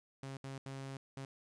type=tone bursts at uneven times; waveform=sawtooth; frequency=135.3 Hz; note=C#3; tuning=42 cents flat; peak=-39 dBFS; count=4; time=0.23-0.37 / 0.44-0.58 / 0.66-0.97 / 1.17-1.25 s; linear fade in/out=2 ms; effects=resampled to 22050 Hz + 12-bit